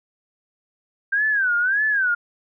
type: tone with vibrato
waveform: sine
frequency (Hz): 1568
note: G6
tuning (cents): 0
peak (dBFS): -17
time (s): 1.12-2.15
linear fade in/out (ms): 10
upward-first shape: sine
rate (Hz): 1.7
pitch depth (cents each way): 180
effects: none